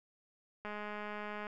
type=click train; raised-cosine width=0.5 ms; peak=-28 dBFS; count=172; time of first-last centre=0.65-1.468 s; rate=209 Hz; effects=none